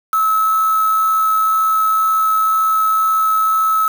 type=tone with quantisation; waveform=sine; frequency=1299 Hz; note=E6; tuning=26 cents flat; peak=-12 dBFS; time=0.13-3.88 s; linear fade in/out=2 ms; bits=4; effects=none